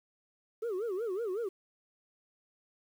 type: tone with vibrato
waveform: sine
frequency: 415.3 Hz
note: G#4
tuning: in tune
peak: -29 dBFS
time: 0.62-1.49 s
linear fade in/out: 10 ms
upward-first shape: sine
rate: 5.4 Hz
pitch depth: 240 cents each way
effects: tanh soft clip ceiling -31 dBFS + 10-bit